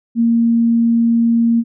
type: tone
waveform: sine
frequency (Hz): 231.9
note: A#3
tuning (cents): -9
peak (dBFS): -10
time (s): 0.15-1.64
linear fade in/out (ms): 50
effects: none